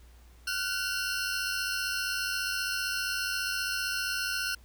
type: tone cluster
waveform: 40% pulse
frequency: 1410 / 1505 / 2744 / 4238 / 5260 Hz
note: F6 / F#6 / F7 / C8 / E8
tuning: +16 / +29 / -31 / +21 / -5 cents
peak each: -35 / -33 / -37 / -37 / -37 dBFS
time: 0.47-4.55 s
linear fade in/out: 5 ms
effects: added 60 Hz sine -52 dBFS peak until 4.64 s + pink hiss -62 dBFS RMS until 4.64 s